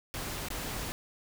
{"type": "noise with dropouts", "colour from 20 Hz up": "pink", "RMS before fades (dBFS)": -37, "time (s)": [0.14, 0.92], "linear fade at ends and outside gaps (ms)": 0, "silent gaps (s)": [0.485, 0.503], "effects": []}